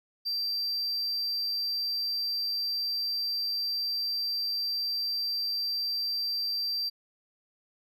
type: tone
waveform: triangle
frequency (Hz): 4699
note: D8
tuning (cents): 0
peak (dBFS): -27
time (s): 0.25-6.9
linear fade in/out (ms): 20
effects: none